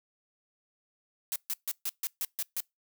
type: noise bursts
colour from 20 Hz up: blue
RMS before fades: -32 dBFS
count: 8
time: 1.32-2.604 s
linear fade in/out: 0 ms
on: 38 ms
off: 140 ms
effects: noise-tail reverb RT60 0.2 s tail -26 dB re dry